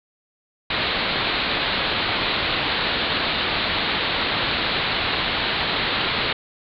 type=low-pass noise; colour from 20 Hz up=white; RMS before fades=-23 dBFS; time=0.7-6.33 s; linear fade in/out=5 ms; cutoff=4300 Hz; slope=96 dB/octave; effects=none